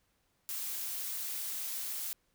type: noise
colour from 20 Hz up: blue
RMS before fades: -38 dBFS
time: 0.49-2.13 s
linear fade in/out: 0 ms
effects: pink hiss -75 dBFS RMS until 2.34 s